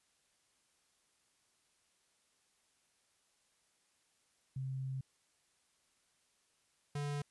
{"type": "tone pair in turn", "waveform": ["sine", "square"], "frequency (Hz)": [132.5, 144.74], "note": ["C3", "D3"], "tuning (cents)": [22, -25], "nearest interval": "major second", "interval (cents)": 153, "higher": "second", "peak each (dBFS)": [-37, -37], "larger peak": "neither", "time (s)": [[4.56, 5.01], [6.95, 7.22]], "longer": "first", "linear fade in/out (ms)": 5, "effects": ["white hiss -75 dBFS RMS until 7.3 s", "resampled to 24000 Hz"]}